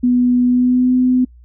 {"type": "tone with pitch glide", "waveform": "sine", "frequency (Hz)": [246.9, 253], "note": ["B3", "B3"], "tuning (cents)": [0, 42], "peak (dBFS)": -10, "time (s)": [0.03, 1.25], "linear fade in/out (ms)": 10, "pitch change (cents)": 42, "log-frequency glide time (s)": [0.45, 0.93], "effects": ["noise-tail reverb RT60 0.1 s tail -26 dB re dry", "added 60 Hz sine -40 dBFS peak until 1.44 s"]}